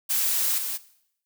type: noise with level steps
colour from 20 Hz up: blue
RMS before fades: -24 / -30 dBFS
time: 0.09-0.78 s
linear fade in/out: 20 ms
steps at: 0.58 s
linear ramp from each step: 2 ms
effects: noise-tail reverb RT60 0.7 s tail -17 dB re dry